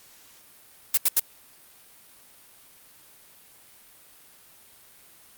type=noise bursts; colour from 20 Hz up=blue; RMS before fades=-19 dBFS; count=3; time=0.94-1.198 s; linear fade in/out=5 ms; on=34 ms; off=78 ms; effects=white hiss -53 dBFS RMS until 5.37 s + Opus 48 kbps